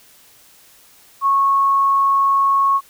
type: tone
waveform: sine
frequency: 1100 Hz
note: C#6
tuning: 14 cents flat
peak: -12 dBFS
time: 1.21-2.81 s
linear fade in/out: 50 ms
effects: white hiss -49 dBFS RMS until 2.89 s